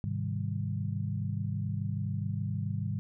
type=chord; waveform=sine; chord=Ab major seventh; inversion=none; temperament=equal; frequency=103.83 / 130.81 / 155.56 / 196 Hz; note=Ab2 / C3 / Eb3 / G3; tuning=0 / 0 / 0 / 0 cents; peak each=-33 / -37 / -37 / -38 dBFS; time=0.04-2.99 s; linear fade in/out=0 ms; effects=none